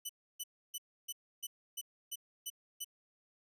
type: tone bursts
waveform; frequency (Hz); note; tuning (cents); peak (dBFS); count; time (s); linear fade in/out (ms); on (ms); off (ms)
10% pulse; 2985; F#7; +15; -30; 9; 0.05-2.846; 10; 44; 300
effects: resampled to 32000 Hz

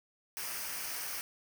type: noise with comb filter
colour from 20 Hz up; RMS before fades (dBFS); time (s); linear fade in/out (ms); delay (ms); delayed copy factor
white; -39; 0.37-1.21; 0; 0.27; -0.55
effects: none

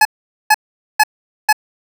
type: tone bursts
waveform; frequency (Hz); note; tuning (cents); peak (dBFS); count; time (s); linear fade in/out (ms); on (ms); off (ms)
25% pulse; 854; G#5; +48; -3; 4; 0.01-1.528; 5; 42; 450
effects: none

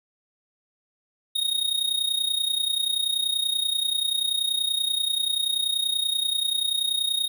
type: tone with amplitude modulation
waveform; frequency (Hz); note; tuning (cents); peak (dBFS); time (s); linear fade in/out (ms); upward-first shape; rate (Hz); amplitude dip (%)
square; 3729; A#7; 0; -20; 1.35-7.28; 10; sine; 30.4; 75
effects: none

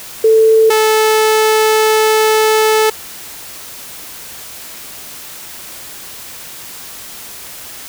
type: tone pair in turn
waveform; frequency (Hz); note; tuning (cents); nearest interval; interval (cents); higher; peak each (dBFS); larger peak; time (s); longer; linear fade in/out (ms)
sine / sawtooth; 442.8 / 435.4; A4 / A4; +11 / -18; unison; 29; first; -5; neither; 0.24-0.7 / 0.7-2.9; second; 5
effects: white hiss -31 dBFS RMS until 7.88 s

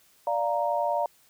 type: chord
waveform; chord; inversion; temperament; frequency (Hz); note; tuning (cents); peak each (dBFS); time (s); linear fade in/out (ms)
sine; Bb major; first; equal; 587.3 / 698.5 / 932.3; D5 / F5 / Bb5; 0 / 0 / 0; -28; 0.27-1.06; 2
effects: white hiss -61 dBFS RMS until 1.29 s

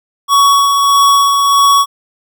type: tone with tremolo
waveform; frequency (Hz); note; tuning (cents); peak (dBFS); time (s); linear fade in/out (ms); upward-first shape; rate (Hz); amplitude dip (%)
square; 1121; C#6; +19; -6; 0.28-1.86; 50; sine; 1.6; 35
effects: none

